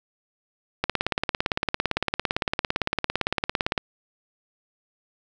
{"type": "click train", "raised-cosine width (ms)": 0.3, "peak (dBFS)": -6, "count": 53, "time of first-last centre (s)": [0.84, 3.778], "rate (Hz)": 17.7, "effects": []}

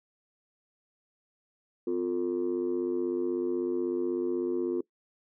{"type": "tone with amplitude modulation", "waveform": "sine", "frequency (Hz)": 353.2, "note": "F4", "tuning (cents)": 20, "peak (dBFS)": -21, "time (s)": [1.87, 4.81], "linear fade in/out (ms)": 5, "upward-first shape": "sine", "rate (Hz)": 96.2, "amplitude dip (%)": 100, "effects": ["noise-tail reverb RT60 0.1 s tail -21 dB re dry", "tanh soft clip ceiling -21 dBFS"]}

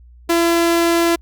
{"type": "tone", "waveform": "sawtooth", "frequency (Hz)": 338, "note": "E4", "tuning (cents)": 43, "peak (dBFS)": -9, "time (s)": [0.29, 1.16], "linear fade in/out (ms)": 10, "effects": ["added 60 Hz sine -41 dBFS peak until 1.21 s", "Opus 48 kbps"]}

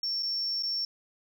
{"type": "tone with dropouts", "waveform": "sine", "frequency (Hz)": 5450, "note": "F8", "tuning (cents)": -43, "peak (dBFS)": -27, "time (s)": [0.03, 0.85], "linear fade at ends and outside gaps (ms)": 2, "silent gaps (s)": [[0.225, 0.23], [0.625, 0.632]], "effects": ["tanh soft clip ceiling -24 dBFS", "11-bit"]}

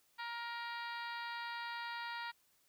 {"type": "harmonic tone with a mistuned harmonic", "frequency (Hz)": 470, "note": "A#4", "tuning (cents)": 14, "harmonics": [2, 3, 4, 5, 6, 7, 8, 9, 10], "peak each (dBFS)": [-44, -47, -47, -53, -56, -57, -55, -57, -57], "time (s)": [0.18, 2.32], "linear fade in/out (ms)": 20, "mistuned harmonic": 8, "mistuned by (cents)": 26, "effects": ["white hiss -73 dBFS RMS until 2.68 s"]}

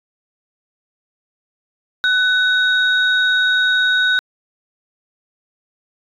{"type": "tone pair together", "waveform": "sine", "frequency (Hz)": [1497, 3772], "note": ["F#6", "A#7"], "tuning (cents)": [20, 20], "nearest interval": "octave + major third", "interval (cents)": 1600, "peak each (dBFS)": [-13, -18], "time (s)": [2.04, 4.19], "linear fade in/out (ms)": 0, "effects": ["tanh soft clip ceiling -5 dBFS"]}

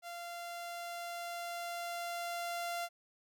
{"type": "tone with level ramp", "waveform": "sawtooth", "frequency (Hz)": 691, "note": "F5", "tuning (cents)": -19, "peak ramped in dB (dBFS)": [-39, -32], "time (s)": [0.02, 2.89], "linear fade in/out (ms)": 50, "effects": []}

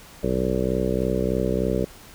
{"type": "harmonic tone with a mistuned harmonic", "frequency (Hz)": 63.3, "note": "B1", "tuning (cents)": 43, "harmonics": [1, 2, 3, 4, 5, 6, 7, 8, 9], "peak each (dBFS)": [-30, -31, -27, -31, -31, -29, -27, -31, -30], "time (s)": [0.23, 1.85], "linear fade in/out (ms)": 5, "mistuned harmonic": 1, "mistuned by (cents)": -72, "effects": ["pink hiss -46 dBFS RMS until 2.14 s"]}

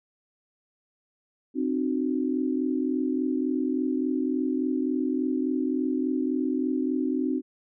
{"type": "chord", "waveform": "sine", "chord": "C diminished", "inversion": "none", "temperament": "equal with one note detuned", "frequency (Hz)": [261.6, 305.1, 370], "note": ["C4", "Eb4", "Gb4"], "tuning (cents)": [0, -34, 0], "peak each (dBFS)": [-26, -28, -32], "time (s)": [1.54, 7.42], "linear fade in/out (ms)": 50, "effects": []}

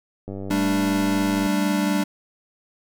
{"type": "click train", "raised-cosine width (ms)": 2, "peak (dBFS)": -20, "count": 117, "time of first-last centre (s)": [0.28, 1.464], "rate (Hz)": 98}
{"type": "chord", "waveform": "square", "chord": "G suspended second", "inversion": "none", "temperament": "equal", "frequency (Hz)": [196, 220, 293.7], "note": ["G3", "A3", "D4"], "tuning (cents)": [0, 0, 0], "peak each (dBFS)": [-23, -29, -24], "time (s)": [0.5, 2.04], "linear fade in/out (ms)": 10}
{"effects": []}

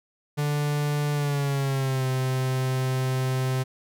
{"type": "tone with pitch glide", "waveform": "45% pulse", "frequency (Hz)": [146.83, 130.06], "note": ["D3", "C3"], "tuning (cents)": [0, -10], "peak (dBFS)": -23, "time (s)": [0.37, 3.64], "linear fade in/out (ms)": 20, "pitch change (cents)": -210, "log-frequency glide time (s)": [1.13, 2.06], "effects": []}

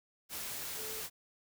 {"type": "tone in noise", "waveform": "sine", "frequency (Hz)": 437, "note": "A4", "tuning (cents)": -12, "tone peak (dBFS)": -47, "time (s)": [0.75, 1.04], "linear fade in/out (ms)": 50, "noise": "white", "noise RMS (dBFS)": -41, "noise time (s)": [0.29, 1.1], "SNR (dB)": -9, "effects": []}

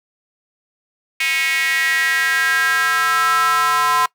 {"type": "tone with high-pass filter sweep", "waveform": "square", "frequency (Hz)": 146.83, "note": "D3", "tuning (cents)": 0, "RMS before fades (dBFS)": -17, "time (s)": [1.2, 4.06], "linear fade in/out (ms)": 5, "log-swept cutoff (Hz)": [2300, 1100], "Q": 5.4, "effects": ["noise-tail reverb RT60 0.1 s tail -21 dB re dry"]}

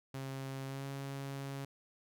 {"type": "tone with pitch glide", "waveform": "sawtooth", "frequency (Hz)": [134.7, 137.69], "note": ["C#3", "C#3"], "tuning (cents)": [-49, -11], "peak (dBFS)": -36, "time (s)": [0.14, 1.65], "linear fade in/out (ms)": 5, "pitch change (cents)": 38, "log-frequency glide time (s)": [0.65, 0.86], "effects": []}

